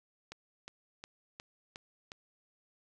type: click train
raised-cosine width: 0.2 ms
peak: -27 dBFS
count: 6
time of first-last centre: 0.32-2.119 s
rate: 2.78 Hz
effects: none